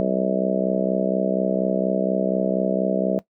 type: harmonic tone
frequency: 64.2 Hz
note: C2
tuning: 32 cents flat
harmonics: 3 / 4 / 5 / 6 / 7 / 8 / 9 / 10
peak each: -24 / -30 / -30 / -30 / -27 / -31 / -26 / -25 dBFS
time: 0-3.19 s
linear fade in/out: 0 ms
effects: noise-tail reverb RT60 0.1 s tail -17 dB re dry